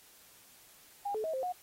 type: tone with pitch steps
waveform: sine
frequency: 809 / 432.8 / 639 / 524 / 725 Hz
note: G#5 / A4 / D#5 / C5 / F#5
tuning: -46 / -29 / +46 / +2 / -35 cents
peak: -32 dBFS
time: 1.05-1.525 s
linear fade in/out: 10 ms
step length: 95 ms
effects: white hiss -59 dBFS RMS until 1.62 s + AAC 48 kbps